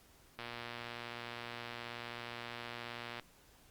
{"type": "click train", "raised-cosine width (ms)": 0.3, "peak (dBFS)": -27, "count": 335, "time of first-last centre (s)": [0.39, 3.197], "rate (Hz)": 119, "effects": ["pink hiss -64 dBFS RMS until 3.7 s", "Opus 48 kbps"]}